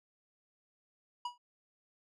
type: tone with exponential decay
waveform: square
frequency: 971 Hz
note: B5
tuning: 30 cents flat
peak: -33 dBFS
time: 1.25-1.38 s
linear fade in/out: 5 ms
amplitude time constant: 28 ms
effects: low-pass 5000 Hz 12 dB/octave